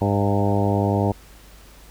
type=harmonic tone with a mistuned harmonic; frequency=101.1 Hz; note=G#2; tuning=46 cents flat; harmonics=1 / 2 / 3 / 4 / 5 / 6 / 7 / 8 / 9; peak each=-21 / -24 / -26 / -27 / -28 / -29 / -29 / -30 / -31 dBFS; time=0.01-1.12 s; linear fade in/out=5 ms; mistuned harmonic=7; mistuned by=-27 cents; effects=added 50 Hz sine -46 dBFS peak until 1.9 s + pink hiss -49 dBFS RMS until 1.9 s